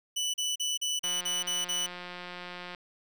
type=tone bursts; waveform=25% pulse; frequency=2975 Hz; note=F#7; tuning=9 cents sharp; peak=-25 dBFS; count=8; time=0.16-1.866 s; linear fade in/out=10 ms; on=180 ms; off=38 ms
type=click train; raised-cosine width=0.3 ms; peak=-25 dBFS; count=305; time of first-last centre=1.04-2.748 s; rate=178 Hz
effects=none